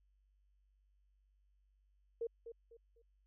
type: tone with echo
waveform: sine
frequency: 462.3 Hz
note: A#4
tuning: 14 cents flat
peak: -36 dBFS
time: 2.21-2.27 s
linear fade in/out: 5 ms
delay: 250 ms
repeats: 3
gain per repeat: -10 dB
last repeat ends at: 3.02 s
effects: added 49 Hz sine -70 dBFS peak until 3.26 s